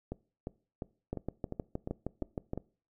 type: two click trains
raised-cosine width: 2 ms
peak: -21 / -23 dBFS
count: 10 / 8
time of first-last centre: 1.13-2.534 / 0.12-2.576 s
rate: 6.41 / 2.85 Hz
effects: noise-tail reverb RT60 0.4 s tail -22 dB re dry